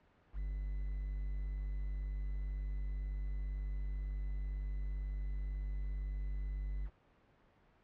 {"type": "tone with quantisation", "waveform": "triangle", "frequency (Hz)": 49, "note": "G1", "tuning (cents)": 0, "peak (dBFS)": -34, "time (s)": [0.33, 6.9], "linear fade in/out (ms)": 50, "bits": 10, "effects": ["pink hiss -68 dBFS RMS until 7.83 s", "low-pass 2000 Hz 12 dB/octave"]}